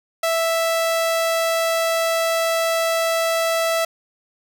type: tone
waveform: sawtooth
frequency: 659.3 Hz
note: E5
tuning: in tune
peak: -14 dBFS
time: 0.23-3.85 s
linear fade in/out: 5 ms
effects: none